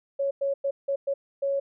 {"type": "tone bursts at uneven times", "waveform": "sine", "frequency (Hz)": 554.4, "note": "C#5", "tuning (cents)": 0, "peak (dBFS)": -23, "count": 6, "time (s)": [[0.19, 0.31], [0.41, 0.54], [0.64, 0.71], [0.88, 0.96], [1.07, 1.14], [1.42, 1.6]], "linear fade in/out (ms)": 10, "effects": []}